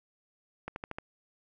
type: accelerating click train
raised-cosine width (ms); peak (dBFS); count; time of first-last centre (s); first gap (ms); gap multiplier
0.5; -22; 5; 0.68-0.985; 81; 0.96
effects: none